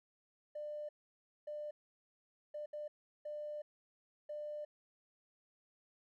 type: tone bursts at uneven times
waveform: triangle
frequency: 597 Hz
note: D5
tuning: 28 cents sharp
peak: -37 dBFS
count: 6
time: 0.55-0.89 / 1.47-1.71 / 2.54-2.66 / 2.73-2.88 / 3.25-3.62 / 4.29-4.65 s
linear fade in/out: 10 ms
effects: tanh soft clip ceiling -39 dBFS